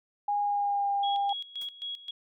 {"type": "tone with pitch glide", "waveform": "sine", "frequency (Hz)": [820, 802.2], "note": ["G#5", "G5"], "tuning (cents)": [-22, 40], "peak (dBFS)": -25, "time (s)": [0.28, 1.33], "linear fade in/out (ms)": 5, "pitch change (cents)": -38, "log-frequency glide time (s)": [0.41, 0.9]}
{"type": "tone with tremolo", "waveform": "sine", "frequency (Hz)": 3322, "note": "G#7", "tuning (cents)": 0, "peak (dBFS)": -33, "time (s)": [1.03, 2.11], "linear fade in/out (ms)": 5, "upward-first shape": "square", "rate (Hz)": 3.8, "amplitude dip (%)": 80}
{"type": "noise with exponential decay", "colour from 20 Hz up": "white", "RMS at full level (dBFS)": -45, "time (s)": [1.61, 1.72], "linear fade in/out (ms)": 5, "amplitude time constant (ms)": 22}
{"effects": []}